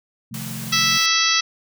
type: chord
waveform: sine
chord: F dominant seventh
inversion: second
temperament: equal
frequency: 130.81 / 155.56 / 174.61 / 220 Hz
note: C3 / Eb3 / F3 / A3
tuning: 0 / 0 / 0 / 0 cents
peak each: -33 / -39 / -36 / -33 dBFS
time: 0.31-0.98 s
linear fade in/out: 10 ms
type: noise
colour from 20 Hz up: white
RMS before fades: -34 dBFS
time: 0.34-1.06 s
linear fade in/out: 2 ms
type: harmonic tone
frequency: 658 Hz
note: E5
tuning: 3 cents flat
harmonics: 2 / 3 / 4 / 5 / 6 / 7 / 8 / 9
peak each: -24 / -24 / -24 / -24 / -24 / -24 / -24 / -24 dBFS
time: 0.72-1.41 s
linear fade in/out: 10 ms
effects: none